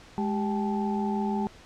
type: tone cluster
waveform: sine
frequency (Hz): 208.9 / 391.9 / 780 / 866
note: G#3 / G4 / G5 / A5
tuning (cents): +10 / 0 / -9 / -28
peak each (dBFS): -27 / -33 / -36 / -33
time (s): 0.18-1.47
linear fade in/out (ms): 0
effects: pink hiss -51 dBFS RMS until 1.65 s + low-pass 6000 Hz 12 dB/octave